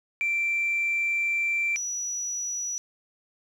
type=tone pair in turn; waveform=sine; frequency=2349 / 5875 Hz; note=D7 / F#8; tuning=0 / -13 cents; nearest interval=octave + major third; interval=1587 cents; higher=second; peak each=-22 / -28 dBFS; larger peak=first; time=0.21-1.76 / 1.76-2.78 s; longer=first; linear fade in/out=0 ms; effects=tanh soft clip ceiling -19 dBFS + 9-bit